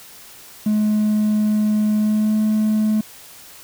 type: tone with pitch glide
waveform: triangle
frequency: 212.4 to 215.1 Hz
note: G#3 to A3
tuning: +39 to -39 cents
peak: -12 dBFS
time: 0.66-3.01 s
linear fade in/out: 5 ms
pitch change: +22 cents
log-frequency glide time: 1.97-2.36 s
effects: tanh soft clip ceiling -9 dBFS + white hiss -42 dBFS RMS until 3.63 s